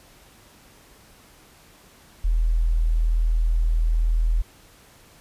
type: tone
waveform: sine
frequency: 40.55 Hz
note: E1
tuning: 28 cents flat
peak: -17 dBFS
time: 2.24-4.42 s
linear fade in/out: 10 ms
effects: pink hiss -52 dBFS RMS until 5.2 s + resampled to 32000 Hz